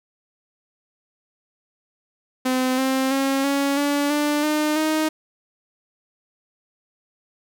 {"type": "tone with pitch steps", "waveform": "sawtooth", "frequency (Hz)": [256.9, 264.1, 271.5, 279.2, 287, 295.1, 303.4, 311.9], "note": ["C4", "C4", "C#4", "C#4", "D4", "D4", "D#4", "D#4"], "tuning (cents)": [-32, 16, -36, 13, -40, 8, -44, 4], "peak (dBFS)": -15, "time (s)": [2.45, 5.09], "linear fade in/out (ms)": 10, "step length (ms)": 330, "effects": []}